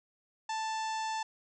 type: harmonic tone with a mistuned harmonic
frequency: 880 Hz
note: A5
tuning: in tune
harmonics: 1 / 2 / 3 / 4 / 5 / 6 / 7 / 8 / 9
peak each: -33 / -43 / -47 / -48 / -49 / -49 / -50 / -52 / -56 dBFS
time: 0.49-1.23 s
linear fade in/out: 5 ms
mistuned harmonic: 3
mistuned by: +21 cents
effects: none